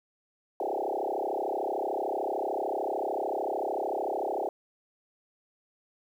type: tone with frequency modulation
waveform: sine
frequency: 592 Hz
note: D5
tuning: 14 cents sharp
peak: -28 dBFS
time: 0.6-4.49 s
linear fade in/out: 2 ms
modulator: 33.4 Hz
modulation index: 7.3
effects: 10-bit